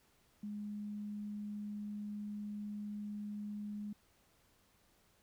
sine tone, 207.7 Hz, G#3, in tune, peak -40 dBFS, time 0.43-3.93 s, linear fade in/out 5 ms, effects pink hiss -71 dBFS RMS until 5.22 s

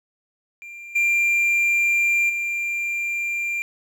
triangle tone with level steps, 2381 Hz, D7, 23 cents sharp, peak -34 / -15 / -21 dBFS, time 0.62-3.62 s, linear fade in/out 0 ms, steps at 0.95 / 2.29 s, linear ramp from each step 10 ms, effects none

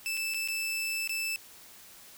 sawtooth tone with dropouts, 2637 Hz, E7, in tune, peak -27 dBFS, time 0.06-1.36 s, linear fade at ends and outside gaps 0 ms, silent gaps 0.17-0.174 / 0.338-0.344 / 0.476-0.485 / 1.075-1.094 s, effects white hiss -52 dBFS RMS until 2.17 s

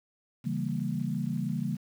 sine chord, C# diminished seventh, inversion none, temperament equal with one note detuned, 138.59 / 164.81 / 196 / 230.7 Hz, C#3 / E3 / G3 / Bb3, 0 / 0 / 0 / -18 cents, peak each -34 dBFS, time 0.44-1.77 s, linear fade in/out 20 ms, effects 9-bit

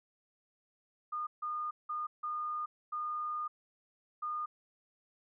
sine tone bursts at uneven times, 1220 Hz, D#6, 34 cents flat, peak -34 dBFS, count 6, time 1.12-1.27 / 1.42-1.71 / 1.89-2.07 / 2.23-2.66 / 2.92-3.48 / 4.22-4.46 s, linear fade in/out 10 ms, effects none

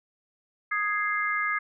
sine chord, Ab major, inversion second, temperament equal, 1244.5 / 1661.2 / 2093 Hz, Eb6 / Ab6 / C7, 0 / 0 / 0 cents, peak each -29 dBFS, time 0.71-1.59 s, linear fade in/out 10 ms, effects none

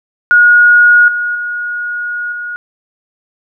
sine tone with level steps, 1444 Hz, F#6, 43 cents flat, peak -3 / -13 / -16 / -19 dBFS, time 0.31-2.56 s, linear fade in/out 0 ms, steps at 1.08 / 1.35 / 2.32 s, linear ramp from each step 2 ms, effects none

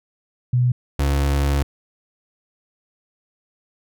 sine / 35% pulse tone pair in turn, 123.9 / 70.22 Hz, B2 / C#2, +6 / +23 cents, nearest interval minor seventh, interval 983 cents, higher first, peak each -14 / -15 dBFS, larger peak first, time 0.53-0.72 / 0.99-1.63 s, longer second, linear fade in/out 5 ms, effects none

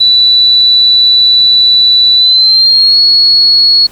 sine tone with pitch glide, 3963 to 4347 Hz, B7 to C#8, +5 to -35 cents, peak -3 dBFS, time 0-3.87 s, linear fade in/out 10 ms, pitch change +160 cents, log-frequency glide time 2.16-2.99 s, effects pink hiss -37 dBFS RMS until 3.91 s

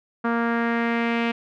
sawtooth tone with low-pass filter sweep, 233.1 Hz, A#3, in tune, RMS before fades -23 dBFS, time 0.24-1.32 s, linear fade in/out 10 ms, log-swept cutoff 1400 to 2600 Hz, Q 2.7, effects none

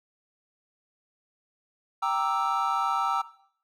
triangle chord, E half-diminished seventh, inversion first, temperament equal, 784 / 932.3 / 1174.7 / 1318.5 Hz, G5 / Bb5 / D6 / E6, 0 / 0 / 0 / 0 cents, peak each -28 / -28 / -31 / -26 dBFS, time 2.02-3.22 s, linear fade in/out 10 ms, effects noise-tail reverb RT60 0.6 s tail -17 dB re dry

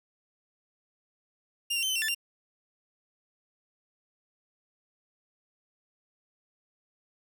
sawtooth tone with pitch steps, 2801 / 2753 / 3088 / 3046 / 2729 / 1755 / 2781 Hz, F7 / F7 / G7 / F#7 / F7 / A6 / F7, +4 / -25 / -27 / +50 / -41 / -5 / -8 cents, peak -24 dBFS, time 1.7-2.148 s, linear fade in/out 10 ms, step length 64 ms, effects none

